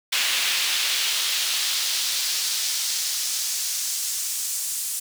brown noise with high-pass filter sweep, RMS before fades -25 dBFS, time 0.12-5 s, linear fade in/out 10 ms, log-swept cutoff 2800 to 8000 Hz, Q 1.3, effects none

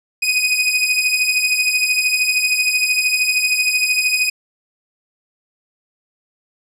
sawtooth beating tone pair, 2489 / 2502 Hz, D#7 / D#7, 0 / +9 cents, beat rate 13 Hz, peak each -16 / -13 dBFS, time 0.22-4.3 s, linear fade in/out 10 ms, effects low-pass 12000 Hz 12 dB/octave

